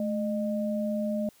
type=tone pair together; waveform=sine; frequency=215.7 / 610 Hz; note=A3 / D#5; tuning=-34 / -34 cents; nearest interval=octave + tritone; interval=1800 cents; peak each=-28 / -31 dBFS; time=0-1.29 s; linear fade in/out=2 ms; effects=white hiss -60 dBFS RMS until 1.4 s

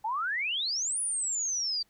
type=exponential two-way sweep; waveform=sine; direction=up then down; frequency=831 to 9956 to 4606 Hz; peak=-28 dBFS; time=0.04-1.83 s; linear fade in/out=10 ms; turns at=1 s; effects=pink hiss -69 dBFS RMS until 1.89 s

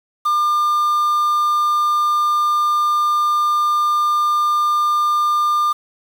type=tone with quantisation; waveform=triangle; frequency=1200 Hz; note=D6; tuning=37 cents sharp; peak=-12 dBFS; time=0.25-5.73 s; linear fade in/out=10 ms; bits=6; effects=none

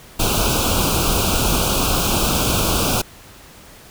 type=band-stop noise; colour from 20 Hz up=pink; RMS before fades=-18 dBFS; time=0.19-3.02 s; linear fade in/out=10 ms; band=1500 to 2400 Hz; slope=96 dB/octave; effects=pink hiss -43 dBFS RMS until 3.9 s

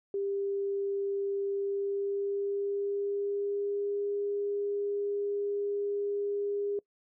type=tone with pitch glide; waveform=sine; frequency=397.5 to 405.9 Hz; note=G4 to G#4; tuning=+24 to -40 cents; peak=-29 dBFS; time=0.14-6.79 s; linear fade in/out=2 ms; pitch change=+36 cents; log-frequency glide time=1.51-4.09 s; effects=noise-tail reverb RT60 0.1 s tail -24 dB re dry

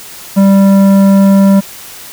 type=tone with tanh clipping; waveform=sine; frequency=196 Hz; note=G3; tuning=in tune; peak=-5 dBFS; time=0.36-1.61 s; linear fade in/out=20 ms; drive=12 dB; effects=white hiss -30 dBFS RMS until 2.12 s

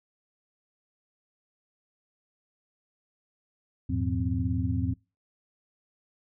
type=tone cluster; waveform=sine; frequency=83.5 / 104.5 / 120.3 / 175.2 / 260.2 Hz; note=E2 / G#2 / B2 / F3 / C4; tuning=+23 / +11 / -45 / +6 / -9 cents; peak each=-30 / -30 / -36 / -36 / -31 dBFS; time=3.89-4.94 s; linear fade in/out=10 ms; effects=noise-tail reverb RT60 0.3 s tail -26 dB re dry

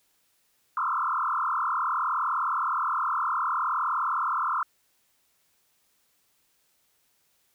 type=tone with frequency modulation; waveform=sine; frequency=1194 Hz; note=D6; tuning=28 cents sharp; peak=-24 dBFS; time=0.77-4.63 s; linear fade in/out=2 ms; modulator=39.4 Hz; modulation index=5; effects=white hiss -69 dBFS RMS until 7.54 s

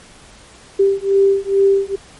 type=beating tone pair; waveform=sine; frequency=392 / 394.3 Hz; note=G4 / G4; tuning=0 / +10 cents; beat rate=2.3 Hz; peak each=-14 dBFS; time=0.79-1.96 s; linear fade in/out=10 ms; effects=pink hiss -43 dBFS RMS until 2.19 s + MP3 48 kbps

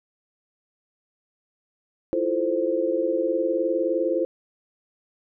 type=chord; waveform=sine; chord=F major seventh; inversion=third; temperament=equal; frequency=329.6 / 349.2 / 440 / 523.3 Hz; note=E4 / F4 / A4 / C5; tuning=0 / 0 / 0 / 0 cents; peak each=-27 / -27 / -29 / -24 dBFS; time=2.13-4.25 s; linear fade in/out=0 ms; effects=none

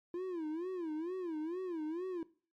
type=tone with vibrato; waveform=triangle; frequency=338.7 Hz; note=E4; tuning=47 cents sharp; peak=-34 dBFS; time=0.14-2.23 s; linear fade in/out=2 ms; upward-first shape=sine; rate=2.2 Hz; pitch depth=180 cents each way; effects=noise-tail reverb RT60 0.4 s tail -19 dB re dry + MP3 64 kbps

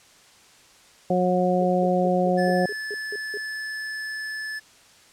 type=harmonic tone; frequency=181.3 Hz; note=F#3; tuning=35 cents flat; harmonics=1 / 2 / 3 / 4; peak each=-23 / -26 / -23 / -25 dBFS; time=1.1-2.66 s; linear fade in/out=5 ms
type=tone bursts; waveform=sine; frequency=414.2 Hz; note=G#4; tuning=5 cents flat; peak=-30 dBFS; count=9; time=1.61-3.374 s; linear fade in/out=2 ms; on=36 ms; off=180 ms
type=tone; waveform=square; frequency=1736 Hz; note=A6; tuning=24 cents flat; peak=-30 dBFS; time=2.37-4.6 s; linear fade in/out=20 ms
effects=white hiss -53 dBFS RMS until 5.12 s + low-pass 8000 Hz 12 dB/octave

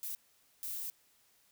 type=noise bursts at uneven times; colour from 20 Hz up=violet; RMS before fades=-40 dBFS; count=2; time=0.03-0.15 / 0.63-0.9 s; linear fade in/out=0 ms; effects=white hiss -69 dBFS RMS until 1.51 s

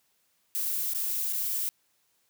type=noise with dropouts; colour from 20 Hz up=violet; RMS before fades=-30 dBFS; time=0.55-1.69 s; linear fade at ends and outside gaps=0 ms; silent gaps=0.936-0.948 / 1.326-1.332 s; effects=white hiss -71 dBFS RMS until 2.29 s + high-pass 60 Hz 12 dB/octave

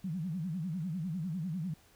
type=tone with vibrato; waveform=sine; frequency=171.2 Hz; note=F3; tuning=34 cents flat; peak=-33 dBFS; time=0.04-1.74 s; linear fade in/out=5 ms; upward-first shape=sine; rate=10 Hz; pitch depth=220 cents each way; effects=pink hiss -63 dBFS RMS until 1.95 s

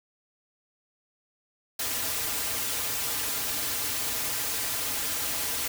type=noise with comb filter; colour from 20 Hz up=white; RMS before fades=-30 dBFS; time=1.79-5.68 s; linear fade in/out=5 ms; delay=5.4 ms; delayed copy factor=-0.9; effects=none

